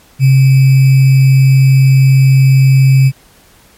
sine tone with sample-and-hold, 133.6 Hz, C3, 36 cents sharp, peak -3 dBFS, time 0.19-3.12 s, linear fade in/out 50 ms, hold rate 2450 Hz, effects pink hiss -45 dBFS RMS until 3.77 s + MP3 64 kbps

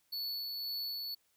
square tone with tremolo, 4435 Hz, C#8, in tune, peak -36 dBFS, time 0.12-1.15 s, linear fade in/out 10 ms, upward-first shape sine, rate 1.9 Hz, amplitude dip 25%, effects white hiss -74 dBFS RMS until 1.36 s

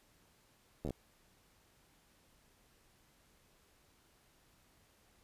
slowing click train, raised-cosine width 2 ms, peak -26 dBFS, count 5, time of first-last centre 0.85-0.907 s, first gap 12 ms, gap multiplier 1.11, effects pink hiss -69 dBFS RMS until 5.23 s + resampled to 32000 Hz

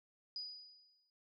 sine tone with exponential decay, 4935 Hz, D#8, 15 cents flat, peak -39 dBFS, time 0.36-1.1 s, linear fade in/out 1 ms, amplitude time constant 160 ms, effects none

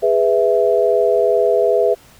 sine chord, E major, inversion first, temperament just, 412 / 494.4 / 659.3 Hz, G#4 / B4 / E5, -14 / +2 / 0 cents, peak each -16 dBFS, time 0.02-1.95 s, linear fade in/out 20 ms, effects pink hiss -47 dBFS RMS until 2.19 s

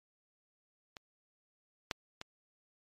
clicks, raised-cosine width 0.2 ms, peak -28 / -15 / -24 dBFS, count 3, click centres 0.968 / 1.912 / 2.214 s, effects MP3 64 kbps

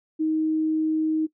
sine tone, 314.2 Hz, D#4, 17 cents sharp, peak -20 dBFS, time 0.19-1.27 s, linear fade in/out 20 ms, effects noise-tail reverb RT60 0.1 s tail -18 dB re dry

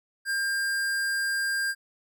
square tone, 1600 Hz, G6, 35 cents sharp, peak -26 dBFS, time 0.25-1.75 s, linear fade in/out 50 ms, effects none

